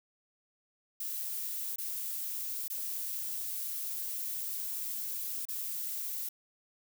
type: noise with dropouts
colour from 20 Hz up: violet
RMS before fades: -37 dBFS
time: 1-6.29 s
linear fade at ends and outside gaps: 5 ms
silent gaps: 1.76-1.783 / 2.681-2.7 / 5.454-5.485 s
effects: none